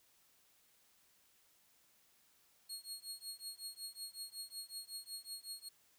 25% pulse tone with tremolo, 4300 Hz, C8, 47 cents sharp, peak -37 dBFS, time 2.69-5.69 s, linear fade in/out 10 ms, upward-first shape triangle, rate 5.4 Hz, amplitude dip 100%, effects white hiss -71 dBFS RMS until 5.98 s

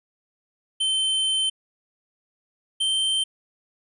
square tone pair in turn, 3090 / 3120 Hz, G7 / G7, -26 / -9 cents, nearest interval unison, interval 17 cents, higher second, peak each -21 dBFS, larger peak neither, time 0.8-1.5 / 2.8-3.24 s, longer first, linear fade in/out 10 ms, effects resampled to 24000 Hz

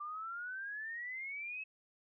sine exponential sweep, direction up, 1174.7 to 2600 Hz, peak -40 dBFS, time 0-1.64 s, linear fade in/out 10 ms, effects none

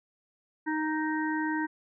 harmonic tone, 311.1 Hz, D#4, in tune, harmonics 1 / 3 / 5 / 6, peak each -29 / -34 / -36 / -37 dBFS, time 0.66-1.67 s, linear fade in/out 20 ms, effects none

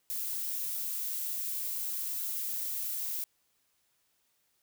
violet noise, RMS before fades -35 dBFS, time 0.1-3.24 s, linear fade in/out 0 ms, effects white hiss -74 dBFS RMS until 4.62 s

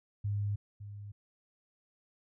sine tone with echo, 102.3 Hz, G#2, 26 cents flat, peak -30 dBFS, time 0.24-0.56 s, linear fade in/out 10 ms, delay 560 ms, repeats 1, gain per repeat -12 dB, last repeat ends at 1.12 s, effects none

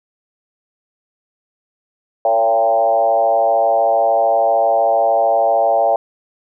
sine tone with frequency modulation, 679 Hz, F5, 49 cents flat, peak -11 dBFS, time 2.25-5.96 s, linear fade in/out 2 ms, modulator 113 Hz, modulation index 1.3, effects none

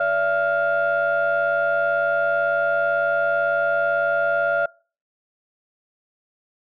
sine tone cluster, 575 / 673 / 1405 Hz, D5 / E5 / F6, -37 / +36 / +10 cents, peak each -22 / -21 / -21 dBFS, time 0-4.66 s, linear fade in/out 5 ms, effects noise-tail reverb RT60 0.4 s tail -25 dB re dry + tanh soft clip ceiling -12 dBFS

